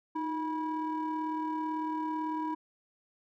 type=ring-modulated tone; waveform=triangle; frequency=330 Hz; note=E4; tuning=2 cents sharp; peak=-26 dBFS; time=0.15-2.55 s; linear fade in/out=10 ms; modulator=641 Hz; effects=none